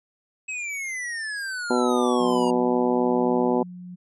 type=exponential sweep; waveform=square; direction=down; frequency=2582 to 935 Hz; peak=-29 dBFS; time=0.48-2.51 s; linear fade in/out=10 ms
type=harmonic tone; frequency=123.47 Hz; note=B2; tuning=in tune; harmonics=2 / 3 / 4 / 5 / 6 / 7 / 8; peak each=-23 / -24 / -26 / -31 / -31 / -29 / -34 dBFS; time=1.7-3.63 s; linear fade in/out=5 ms
type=tone with tremolo; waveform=sine; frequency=179.3 Hz; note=F3; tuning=46 cents sharp; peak=-32 dBFS; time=2.19-3.96 s; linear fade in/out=20 ms; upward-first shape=sine; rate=1.1 Hz; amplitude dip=40%
effects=resampled to 24000 Hz